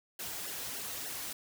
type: noise with flanger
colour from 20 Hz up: white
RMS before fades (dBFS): -40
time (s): 0.19-1.33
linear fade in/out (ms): 5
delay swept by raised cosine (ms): 0.82 to 5.22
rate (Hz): 3.4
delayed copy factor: -0.9
effects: none